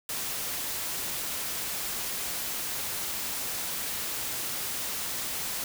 white noise, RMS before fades -33 dBFS, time 0.09-5.64 s, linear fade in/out 2 ms, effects none

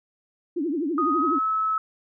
sine tone with vibrato, 311.1 Hz, D#4, in tune, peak -23 dBFS, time 0.56-1.39 s, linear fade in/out 10 ms, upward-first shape triangle, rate 12 Hz, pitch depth 280 cents each way
sine tone with pitch glide, 1244.5 to 1297.3 Hz, D#6 to E6, 0 to -28 cents, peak -21 dBFS, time 0.98-1.78 s, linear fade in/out 2 ms, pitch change +72 cents, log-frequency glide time 1.09-1.44 s
effects none

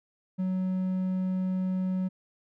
triangle tone, 186 Hz, F#3, 9 cents sharp, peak -24 dBFS, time 0.38-2.09 s, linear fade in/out 20 ms, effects none

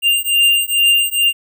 square beating tone pair, 2794 / 2796.3 Hz, F7 / F7, 0 / +2 cents, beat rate 2.3 Hz, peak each -15 dBFS, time 0.02-1.33 s, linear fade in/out 50 ms, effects none

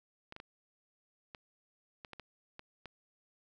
clicks, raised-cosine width 0.3 ms, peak -30 dBFS, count 9, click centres 0.324 / 0.364 / 0.401 / 1.348 / 2.048 / 2.133 / 2.197 / 2.594 / 2.857 s, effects none

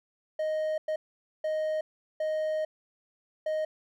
triangle tone bursts at uneven times, 622.3 Hz, D#5, in tune, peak -25 dBFS, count 5, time 0.39-0.78 / 0.88-0.96 / 1.44-1.81 / 2.2-2.65 / 3.46-3.65 s, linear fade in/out 5 ms, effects none

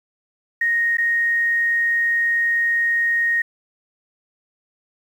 sine tone with dropouts, 1864.7 Hz, A#6, in tune, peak -16 dBFS, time 0.61-3.42 s, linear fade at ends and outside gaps 5 ms, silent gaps 0.971-0.982 s, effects 8-bit

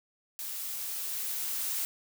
blue noise with level ramp, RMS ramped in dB -38 to -32 dBFS, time 0.39-1.85 s, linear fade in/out 0 ms, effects none

